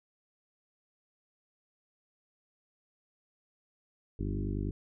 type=harmonic tone with a mistuned harmonic; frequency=50 Hz; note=G1; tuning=35 cents sharp; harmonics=1 / 2 / 3 / 4 / 5 / 6 / 7 / 8; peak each=-35 / -36 / -42 / -40 / -43 / -41 / -44 / -46 dBFS; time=4.19-4.71 s; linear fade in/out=5 ms; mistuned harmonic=3; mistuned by=+28 cents; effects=none